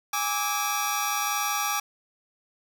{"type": "tone cluster", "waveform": "sawtooth", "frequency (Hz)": [823, 1165, 1286, 5740], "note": ["G#5", "D6", "E6", "F8"], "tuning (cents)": [-16, -14, -43, 47], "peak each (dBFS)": [-26, -26, -30, -29], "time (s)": [0.13, 1.8], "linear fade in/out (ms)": 5, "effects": []}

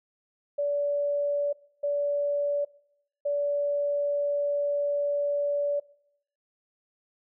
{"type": "tone bursts at uneven times", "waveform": "sine", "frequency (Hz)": 576, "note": "D5", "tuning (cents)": -34, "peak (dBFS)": -24, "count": 3, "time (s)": [[0.58, 1.53], [1.83, 2.65], [3.25, 5.8]], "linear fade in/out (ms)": 10, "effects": ["noise-tail reverb RT60 0.7 s tail -21 dB re dry"]}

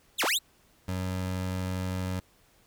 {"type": "linear two-way sweep", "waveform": "sawtooth", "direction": "down then up", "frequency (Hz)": [4200, 232.8, 4200], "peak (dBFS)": -21, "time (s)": [0.18, 0.39], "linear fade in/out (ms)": 20, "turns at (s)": 0.24}
{"type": "tone", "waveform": "25% pulse", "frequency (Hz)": 92.5, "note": "F#2", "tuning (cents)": 0, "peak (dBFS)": -26, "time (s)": [0.88, 2.2], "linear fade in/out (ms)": 5}
{"effects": ["pink hiss -63 dBFS RMS until 2.66 s"]}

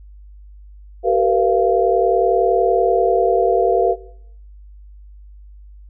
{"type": "tone cluster", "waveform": "sine", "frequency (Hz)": [384.3, 454.8, 495.2, 689], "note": ["G4", "A#4", "B4", "F5"], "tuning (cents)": [-34, -43, 5, -24], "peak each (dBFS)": -18, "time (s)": [1.03, 3.96], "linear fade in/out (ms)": 50, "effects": ["noise-tail reverb RT60 0.7 s tail -17 dB re dry", "added 50 Hz sine -38 dBFS peak until 5.89 s"]}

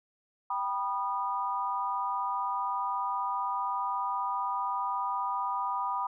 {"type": "chord", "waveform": "sine", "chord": "G augmented", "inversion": "none", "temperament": "just", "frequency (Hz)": [784, 980, 1225], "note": ["G5", "B5", "D#6"], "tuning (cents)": [0, -14, -27], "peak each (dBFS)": [-36, -31, -34], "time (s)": [0.5, 6.07], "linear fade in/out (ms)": 5, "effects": []}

